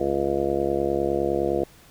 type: harmonic tone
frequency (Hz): 69.8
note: C#2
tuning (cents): +13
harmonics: 1 / 2 / 3 / 4 / 5 / 6 / 7 / 8 / 9 / 10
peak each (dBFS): -36 / -37 / -34 / -36 / -25 / -30 / -27 / -37 / -30 / -32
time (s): 0-1.64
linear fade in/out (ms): 5
effects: pink hiss -52 dBFS RMS until 1.9 s